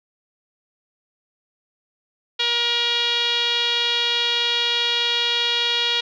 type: tone with low-pass filter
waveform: 5% pulse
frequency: 475.1 Hz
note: A#4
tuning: 33 cents sharp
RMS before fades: -21 dBFS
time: 2.39-6.01 s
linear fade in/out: 10 ms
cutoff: 3500 Hz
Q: 4.7
effects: none